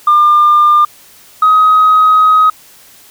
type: tone pair in turn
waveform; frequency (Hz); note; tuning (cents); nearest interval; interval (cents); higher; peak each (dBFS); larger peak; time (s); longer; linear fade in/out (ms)
sine; 1200 / 1261.6; D6 / D#6; +37 / +24; minor second; 87; second; -3; neither; 0.07-0.85 / 1.42-2.5; second; 5
effects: tanh soft clip ceiling -1 dBFS + white hiss -41 dBFS RMS until 3.1 s